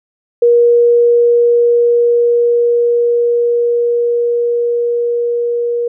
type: tone with level ramp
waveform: sine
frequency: 475.5 Hz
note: A#4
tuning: 34 cents sharp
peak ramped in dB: -5 to -13 dBFS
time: 0.42-5.88 s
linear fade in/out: 5 ms
effects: none